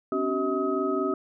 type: tone cluster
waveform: sine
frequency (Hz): 260.4 / 284.9 / 380.6 / 640 / 1269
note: C4 / C#4 / F#4 / D#5 / D#6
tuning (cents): -8 / +48 / +49 / +49 / +34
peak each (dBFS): -32 / -30 / -27 / -33 / -31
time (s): 0.12-1.14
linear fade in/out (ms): 2
effects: none